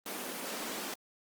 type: high-pass noise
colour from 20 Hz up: pink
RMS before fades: -39 dBFS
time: 0.06-0.94 s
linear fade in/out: 2 ms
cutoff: 200 Hz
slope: 48 dB/octave
effects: Opus 24 kbps